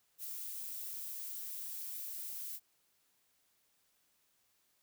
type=noise with amplitude modulation; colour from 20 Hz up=violet; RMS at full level=-42 dBFS; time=0.18-2.6 s; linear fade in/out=50 ms; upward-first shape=sine; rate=184 Hz; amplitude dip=30%; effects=white hiss -75 dBFS RMS until 4.82 s